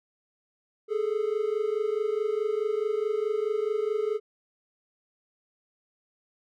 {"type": "tone pair together", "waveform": "triangle", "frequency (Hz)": [415.3, 440], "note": ["G#4", "A4"], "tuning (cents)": [0, 0], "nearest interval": "minor second", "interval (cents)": 100, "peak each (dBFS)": -26, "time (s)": [0.88, 4.2], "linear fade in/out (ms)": 50, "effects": []}